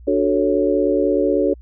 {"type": "chord", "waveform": "sine", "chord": "D major seventh", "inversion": "none", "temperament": "equal", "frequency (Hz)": [293.7, 370, 440, 554.4], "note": ["D4", "F#4", "A4", "C#5"], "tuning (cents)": [0, 0, 0, 0], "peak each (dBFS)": -20, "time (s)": [0.07, 1.54], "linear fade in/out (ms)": 10, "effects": ["added 60 Hz sine -38 dBFS peak until 1.61 s"]}